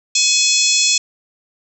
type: harmonic tone with a mistuned harmonic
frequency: 847 Hz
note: G#5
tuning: 34 cents sharp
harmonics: 3 / 4 / 5 / 6 / 7 / 8 / 9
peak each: -20 / -20 / -20 / -20 / -20 / -20 / -20 dBFS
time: 0.15-0.98 s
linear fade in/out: 5 ms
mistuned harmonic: 6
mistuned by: +61 cents
effects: none